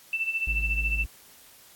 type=tone with tremolo; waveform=sine; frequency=2664 Hz; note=E7; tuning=18 cents sharp; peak=-23 dBFS; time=0.13-1.04 s; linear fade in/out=2 ms; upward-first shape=sine; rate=14 Hz; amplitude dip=70%
type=tone; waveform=triangle; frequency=53.1 Hz; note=G#1; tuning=39 cents sharp; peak=-25 dBFS; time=0.47-1.06 s; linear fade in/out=5 ms
effects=white hiss -53 dBFS RMS until 1.75 s + AAC 64 kbps